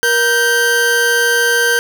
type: tone pair together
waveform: 40% pulse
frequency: 473.5 / 1560 Hz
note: A#4 / G6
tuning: +27 / -9 cents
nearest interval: octave + major sixth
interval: 2064 cents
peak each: -16 / -11 dBFS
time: 0.03-1.79 s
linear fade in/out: 0 ms
effects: none

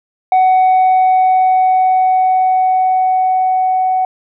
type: tone with level ramp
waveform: sine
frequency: 747 Hz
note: F#5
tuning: 16 cents sharp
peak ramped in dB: -4 to -10 dBFS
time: 0.32-4.05 s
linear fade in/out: 2 ms
effects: tanh soft clip ceiling -6 dBFS

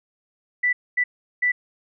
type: tone bursts at uneven times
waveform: sine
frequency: 1975.5 Hz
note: B6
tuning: in tune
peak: -17 dBFS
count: 3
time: 0.63-0.73 / 0.97-1.04 / 1.42-1.52 s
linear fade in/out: 10 ms
effects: none

